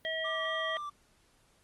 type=harmonic tone; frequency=642 Hz; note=E5; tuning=46 cents flat; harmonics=1 / 3 / 5; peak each=-36 / -35 / -38 dBFS; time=0.05-0.77 s; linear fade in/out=0 ms
type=tone with vibrato; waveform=triangle; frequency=1174.7 Hz; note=D6; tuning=in tune; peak=-35 dBFS; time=0.24-0.9 s; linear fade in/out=10 ms; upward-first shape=triangle; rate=4.1 Hz; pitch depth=23 cents each way
effects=pink hiss -67 dBFS RMS until 1.63 s + Opus 32 kbps